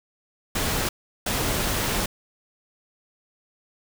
pink noise bursts at uneven times, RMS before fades -25 dBFS, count 2, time 0.55-0.89 / 1.26-2.06 s, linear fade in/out 5 ms, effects none

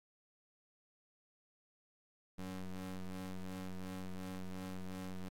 35% pulse ring-modulated tone, 93.5 Hz, F#2, 19 cents sharp, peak -37 dBFS, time 2.38-5.29 s, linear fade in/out 10 ms, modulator 92.1 Hz, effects AAC 64 kbps

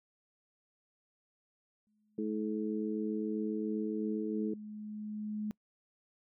sine tone with exponential growth, 212 Hz, G#3, 36 cents sharp, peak -33 dBFS, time 1.87-5.51 s, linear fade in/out 0 ms, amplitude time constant 790 ms
harmonic tone, 107.5 Hz, A2, 40 cents flat, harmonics 2 / 3 / 4, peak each -35 / -37 / -38 dBFS, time 2.18-4.54 s, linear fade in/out 5 ms
effects noise-tail reverb RT60 0.1 s tail -24 dB re dry

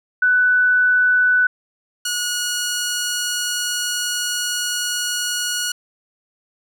sine / 10% pulse tone pair in turn, 1492 / 1451.2 Hz, F#6 / F#6, +14 / -34 cents, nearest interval unison, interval 48 cents, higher first, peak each -12 dBFS, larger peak neither, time 0.22-1.47 / 2.05-5.72 s, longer second, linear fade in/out 5 ms, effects none

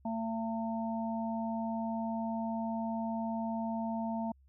harmonic tone, 225 Hz, A3, 39 cents sharp, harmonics 1 / 3 / 4, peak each -34 / -39 / -40 dBFS, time 0.05-4.32 s, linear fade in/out 5 ms, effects added 67 Hz sine -60 dBFS peak until 4.48 s

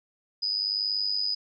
sine tone with amplitude modulation, 4978 Hz, D#8, in tune, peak -22 dBFS, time 0.42-1.35 s, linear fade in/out 10 ms, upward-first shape sine, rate 101 Hz, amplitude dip 70%, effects none

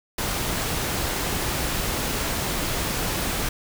pink noise, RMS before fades -26 dBFS, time 0.18-3.49 s, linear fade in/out 5 ms, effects none

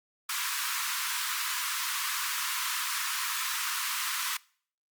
pink high-pass noise, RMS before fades -32 dBFS, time 0.29-4.37 s, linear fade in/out 5 ms, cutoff 970 Hz, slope 96 dB/octave, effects noise-tail reverb RT60 0.5 s tail -23 dB re dry + Opus 48 kbps

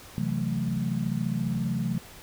sine chord, F# half-diminished seventh, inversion second, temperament equal, 130.81 / 164.81 / 185 / 220 Hz, C3 / E3 / F#3 / A3, 0 / 0 / 0 / 0 cents, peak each -31 dBFS, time 0.18-1.98 s, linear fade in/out 0 ms, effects pink hiss -47 dBFS RMS until 2.22 s

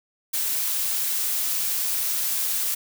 blue noise, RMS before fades -25 dBFS, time 0.33-2.75 s, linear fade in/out 10 ms, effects none

